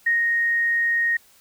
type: tone with ADSR envelope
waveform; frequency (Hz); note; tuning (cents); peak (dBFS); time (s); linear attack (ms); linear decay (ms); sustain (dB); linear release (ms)
sine; 1864.7; A#6; 0; -16; 0.06-1.17; 9; 140; -2; 6
effects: white hiss -55 dBFS RMS until 1.4 s